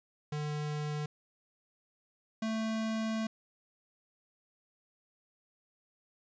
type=tone pair in turn; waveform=square; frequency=149.6 / 221.3 Hz; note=D3 / A3; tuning=+32 / +10 cents; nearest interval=perfect fifth; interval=678 cents; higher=second; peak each=-34 / -32 dBFS; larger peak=second; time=0.32-1.06 / 2.42-3.27 s; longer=second; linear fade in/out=5 ms; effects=resampled to 16000 Hz + 11-bit